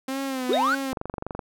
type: tone with vibrato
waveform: sawtooth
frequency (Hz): 261.6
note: C4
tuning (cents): 0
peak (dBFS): -23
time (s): 0.08-0.93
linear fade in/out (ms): 5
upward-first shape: sine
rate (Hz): 1.8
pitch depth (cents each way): 75
type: linear sweep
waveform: triangle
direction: up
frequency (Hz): 302.1 to 1561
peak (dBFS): -18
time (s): 0.49-0.75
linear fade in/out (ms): 5
type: tone with exponential decay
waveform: sine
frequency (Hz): 3731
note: A#7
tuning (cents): +1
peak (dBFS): -24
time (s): 0.53-0.69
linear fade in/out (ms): 2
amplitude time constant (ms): 33
type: click train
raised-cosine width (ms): 1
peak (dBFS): -17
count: 12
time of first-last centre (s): 0.93-1.392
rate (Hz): 23.8
effects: none